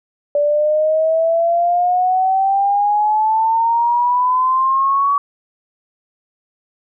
sine exponential sweep, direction up, 579 to 1137 Hz, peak -12 dBFS, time 0.35-5.18 s, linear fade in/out 2 ms, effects none

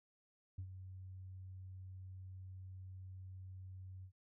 sine tone with ADSR envelope, 93.5 Hz, F#2, 19 cents sharp, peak -39 dBFS, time 0.58-4.12 s, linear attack 7 ms, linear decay 74 ms, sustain -9 dB, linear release 83 ms, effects tanh soft clip ceiling -39 dBFS

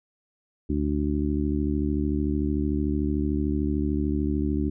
harmonic tone, 73.42 Hz, D2, in tune, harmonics 1 / 2 / 3 / 4 / 5, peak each -27 / -33 / -29 / -27 / -33 dBFS, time 0.69-4.7 s, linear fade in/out 10 ms, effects none

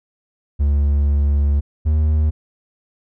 triangle tone pair in turn, 71.6 / 76.73 Hz, D2 / D#2, -43 / -24 cents, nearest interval minor second, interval 119 cents, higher second, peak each -11 / -11 dBFS, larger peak neither, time 0.59-1.61 / 1.85-2.31 s, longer first, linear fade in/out 20 ms, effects none

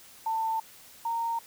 sine tone pair in turn, 893 / 922.9 Hz, A5 / A#5, +25 / -18 cents, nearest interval minor second, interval 57 cents, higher second, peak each -26 / -27 dBFS, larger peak first, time 0.26-0.6 / 1.05-1.39 s, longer neither, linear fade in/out 5 ms, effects white hiss -52 dBFS RMS until 1.46 s

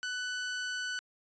sawtooth tone, 1493 Hz, F#6, 15 cents sharp, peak -30 dBFS, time 0.03-0.99 s, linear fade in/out 0 ms, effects resampled to 16000 Hz

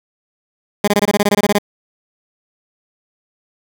15% pulse tone bursts, 204.9 Hz, G#3, 23 cents flat, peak -4 dBFS, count 13, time 0.84-1.585 s, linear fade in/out 5 ms, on 37 ms, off 22 ms, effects none

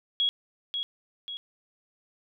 sine tone with echo, 3322 Hz, G#7, in tune, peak -22 dBFS, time 0.2-0.29 s, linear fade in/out 0 ms, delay 540 ms, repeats 2, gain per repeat -6 dB, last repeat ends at 1.37 s, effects none

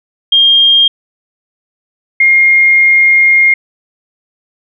sine tone pair in turn, 3216 / 2130 Hz, G7 / C7, +44 / +30 cents, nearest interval perfect fifth, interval 714 cents, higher first, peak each -4 dBFS, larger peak neither, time 0.32-0.88 / 2.2-3.54 s, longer second, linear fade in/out 5 ms, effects none

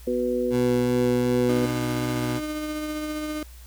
harmonic tone, 123.47 Hz, B2, in tune, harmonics 2 / 3 / 4, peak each -27 / -27 / -25 dBFS, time 0.07-1.66 s, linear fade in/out 5 ms
20% pulse tone with vibrato, 123.47 Hz, B2, in tune, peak -21 dBFS, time 0.5-2.41 s, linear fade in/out 50 ms, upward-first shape square, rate 2.7 Hz, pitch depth 9 cents each way
35% pulse tone with tremolo, 304.7 Hz, D#4, 36 cents flat, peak -25 dBFS, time 1.49-3.43 s, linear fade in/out 2 ms, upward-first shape triangle, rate 15 Hz, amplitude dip 30%
effects added 60 Hz sine -42 dBFS peak until 3.66 s + white hiss -52 dBFS RMS until 3.66 s

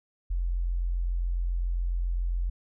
sine tone, 43.65 Hz, F1, in tune, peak -25 dBFS, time 0.3-2.5 s, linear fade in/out 10 ms, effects none

